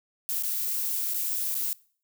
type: noise with dropouts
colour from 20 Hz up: violet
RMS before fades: -29 dBFS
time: 0.29-1.73 s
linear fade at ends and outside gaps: 0 ms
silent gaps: 0.425-0.434 / 1.137-1.143 / 1.544-1.551 s
effects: noise-tail reverb RT60 0.5 s tail -23 dB re dry